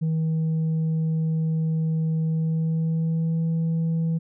sine tone with pitch glide, 160 to 163.74 Hz, D#3 to E3, +49 to -11 cents, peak -18 dBFS, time 0.01-4.19 s, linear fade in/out 20 ms, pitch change +40 cents, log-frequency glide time 2.24-3.44 s, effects tanh soft clip ceiling -20 dBFS

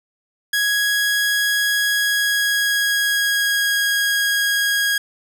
sawtooth tone with pitch glide, 1661.2 to 1643.1 Hz, G#6 to G#6, 0 to -19 cents, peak -13 dBFS, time 0.53-4.98 s, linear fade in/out 5 ms, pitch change -19 cents, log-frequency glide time 1.87-3.83 s, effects none

